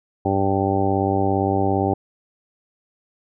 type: harmonic tone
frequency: 97.5 Hz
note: G2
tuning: 9 cents flat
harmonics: 1 / 2 / 3 / 4 / 5 / 6 / 7 / 8 / 9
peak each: -24 / -27 / -24 / -24 / -30 / -28 / -33 / -23 / -34 dBFS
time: 0.25-1.94 s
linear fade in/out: 5 ms
effects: none